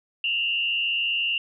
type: tone with frequency modulation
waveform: sine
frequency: 2794 Hz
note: F7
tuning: in tune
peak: -22 dBFS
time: 0.24-1.38 s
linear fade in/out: 2 ms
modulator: 115 Hz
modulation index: 0.88
effects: none